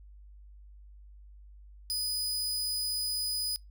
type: tone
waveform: sawtooth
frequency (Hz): 4978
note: D#8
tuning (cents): 0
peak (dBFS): -27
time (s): 1.9-3.56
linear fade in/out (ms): 0
effects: noise-tail reverb RT60 0.2 s tail -26 dB re dry + added 50 Hz sine -49 dBFS peak until 3.7 s